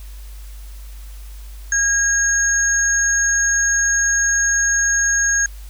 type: tone pair together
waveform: sine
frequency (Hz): 1634 / 6536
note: G#6 / G#8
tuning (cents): -29 / -29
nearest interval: 2 octaves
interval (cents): 2400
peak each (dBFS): -17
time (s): 1.72-5.46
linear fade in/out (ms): 2
effects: added 50 Hz sine -32 dBFS peak until 5.69 s + white hiss -47 dBFS RMS until 5.69 s